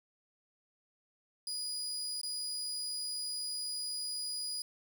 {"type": "tone with dropouts", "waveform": "30% pulse", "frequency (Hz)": 4914, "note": "D#8", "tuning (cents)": -22, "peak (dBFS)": -33, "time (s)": [1.47, 4.62], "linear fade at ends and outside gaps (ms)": 2, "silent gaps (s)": [2.214, 2.232], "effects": []}